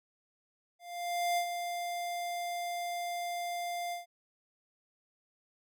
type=tone with ADSR envelope; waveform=square; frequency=698.5 Hz; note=F5; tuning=in tune; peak=-28 dBFS; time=0.79-4.06 s; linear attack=580 ms; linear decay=83 ms; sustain=-7 dB; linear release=140 ms; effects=none